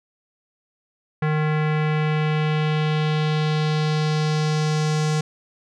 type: tone with low-pass filter sweep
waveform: square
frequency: 153.6 Hz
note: D#3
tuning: 22 cents flat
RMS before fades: -21 dBFS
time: 1.22-5.21 s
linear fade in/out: 5 ms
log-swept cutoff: 1900 to 6800 Hz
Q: 1.8
effects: none